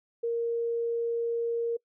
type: tone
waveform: sine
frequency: 466.2 Hz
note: A#4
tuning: in tune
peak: -26 dBFS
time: 0.23-1.77 s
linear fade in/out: 10 ms
effects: noise-tail reverb RT60 0.1 s tail -24 dB re dry